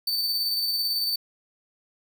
45% pulse tone with tremolo, 4553 Hz, C#8, 45 cents sharp, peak -22 dBFS, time 0.07-1.16 s, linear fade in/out 5 ms, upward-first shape square, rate 18 Hz, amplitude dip 25%, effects 9-bit

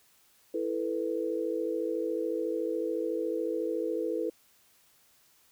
sine chord, E suspended fourth, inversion none, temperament equal, 329.6 / 440 / 493.9 Hz, E4 / A4 / B4, 0 / 0 / 0 cents, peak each -33 dBFS, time 0.54-4.3 s, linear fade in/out 5 ms, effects white hiss -64 dBFS RMS until 5.51 s

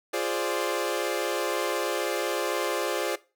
sawtooth chord, D half-diminished seventh, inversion first, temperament equal, 349.2 / 415.3 / 523.3 / 587.3 Hz, F4 / Ab4 / C5 / D5, 0 / 0 / 0 / 0 cents, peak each -28 dBFS, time 0.13-3.16 s, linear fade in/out 10 ms, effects noise-tail reverb RT60 0.3 s tail -19 dB re dry

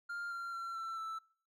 triangle tone with pitch steps, 1400 / 1379.9 / 1360.1 / 1340.6 / 1321.4 Hz, F6 / F6 / F6 / E6 / E6, +4 / -21 / -46 / +29 / +4 cents, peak -37 dBFS, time 0.09-1.19 s, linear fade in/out 10 ms, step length 220 ms, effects noise-tail reverb RT60 0.6 s tail -26 dB re dry

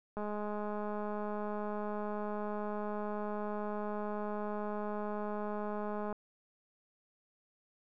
click train, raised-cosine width 1 ms, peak -26 dBFS, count 1246, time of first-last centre 0.17-6.127 s, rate 209 Hz, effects none

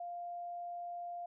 sine tone, 698.5 Hz, F5, in tune, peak -40 dBFS, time 0-1.26 s, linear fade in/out 5 ms, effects none

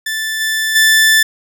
sawtooth tone with level steps, 1760 Hz, A6, in tune, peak -14 / -11 / -4 dBFS, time 0.06-1.23 s, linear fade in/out 5 ms, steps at 0.4 / 0.75 s, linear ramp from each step 10 ms, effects none

